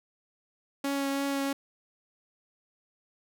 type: tone with vibrato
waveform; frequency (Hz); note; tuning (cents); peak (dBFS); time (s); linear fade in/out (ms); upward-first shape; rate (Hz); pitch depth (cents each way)
sawtooth; 277.2; C#4; 0; -24; 0.84-1.53; 5; triangle; 3; 14
effects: none